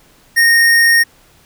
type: tone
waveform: square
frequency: 1852 Hz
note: A#6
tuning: 12 cents flat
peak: -8 dBFS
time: 0.36-1.04 s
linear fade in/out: 20 ms
effects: pink hiss -49 dBFS RMS until 1.45 s